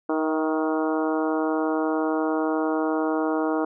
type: harmonic tone with a mistuned harmonic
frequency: 157 Hz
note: D#3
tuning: 16 cents sharp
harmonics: 2 / 3 / 4 / 5 / 6 / 7 / 8 / 9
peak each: -24 / -28 / -30 / -32 / -34 / -35 / -36 / -37 dBFS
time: 0.09-3.65 s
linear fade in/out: 5 ms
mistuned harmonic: 4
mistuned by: +31 cents
effects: none